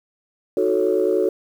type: chord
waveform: sine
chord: D# half-diminished seventh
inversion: none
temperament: equal with one note detuned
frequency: 316.4 / 370 / 440 / 554.4 Hz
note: D#4 / F#4 / A4 / C#5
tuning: +29 / 0 / 0 / 0 cents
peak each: -25 / -19 / -20 / -23 dBFS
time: 0.57-1.29 s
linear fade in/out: 2 ms
effects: tanh soft clip ceiling -8 dBFS + 8-bit